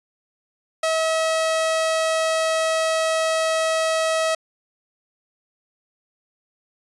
sawtooth tone, 643 Hz, E5, 43 cents flat, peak -15 dBFS, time 0.83-4.35 s, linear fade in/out 5 ms, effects resampled to 24000 Hz

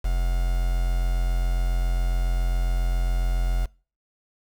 triangle tone with quantisation, 43.65 Hz, F1, in tune, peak -18 dBFS, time 0.04-3.66 s, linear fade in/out 10 ms, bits 6, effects noise-tail reverb RT60 0.4 s tail -25 dB re dry

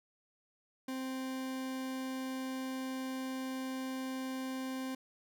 40% pulse tone, 261.6 Hz, C4, in tune, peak -36 dBFS, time 0.88-4.95 s, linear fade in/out 5 ms, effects none

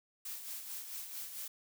blue noise with tremolo, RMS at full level -42 dBFS, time 0.25-1.48 s, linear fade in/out 5 ms, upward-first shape sine, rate 4.5 Hz, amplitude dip 50%, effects none

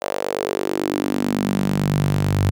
sawtooth tone with high-pass filter sweep, 49 Hz, G1, in tune, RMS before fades -21 dBFS, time 0.01-2.51 s, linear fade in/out 20 ms, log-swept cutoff 590 to 100 Hz, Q 3.6, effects none

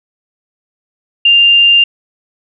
sine tone, 2795 Hz, F7, 1 cent sharp, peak -4 dBFS, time 1.25-1.84 s, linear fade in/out 5 ms, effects none

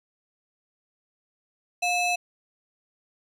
square ring-modulated tone, 1661.2 Hz, G#6, in tune, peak -20 dBFS, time 1.82-2.16 s, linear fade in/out 10 ms, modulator 950 Hz, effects low-pass 10000 Hz 12 dB/octave

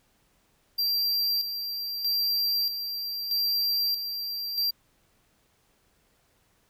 square tone with tremolo, 4727 Hz, D8, 10 cents sharp, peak -24 dBFS, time 0.78-4.71 s, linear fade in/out 10 ms, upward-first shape square, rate 0.79 Hz, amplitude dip 55%, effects pink hiss -67 dBFS RMS until 6.69 s

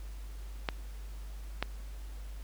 clicks, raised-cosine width 0.3 ms, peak -14 dBFS, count 2, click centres 0.688 / 1.626 s, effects added 50 Hz sine -40 dBFS peak until 2.43 s + pink hiss -57 dBFS RMS until 2.43 s

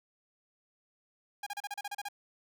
sawtooth tone bursts, 814 Hz, G#5, 35 cents flat, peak -32 dBFS, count 10, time 1.43-2.086 s, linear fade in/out 5 ms, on 35 ms, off 34 ms, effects none

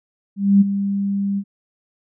sine tone with ADSR envelope, 198.9 Hz, G3, 25 cents sharp, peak -7 dBFS, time 0.36-1.44 s, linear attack 250 ms, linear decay 20 ms, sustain -11 dB, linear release 62 ms, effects none

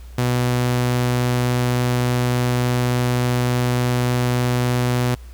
sawtooth tone, 123.47 Hz, B2, in tune, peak -13 dBFS, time 0.18-5.15 s, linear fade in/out 5 ms, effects added 60 Hz sine -35 dBFS peak until 5.33 s + pink hiss -51 dBFS RMS until 5.33 s

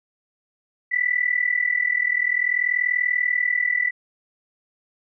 sine tone with amplitude modulation, 1975.5 Hz, B6, in tune, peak -15 dBFS, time 0.91-3.91 s, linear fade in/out 20 ms, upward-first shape sine, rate 40.5 Hz, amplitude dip 85%, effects none

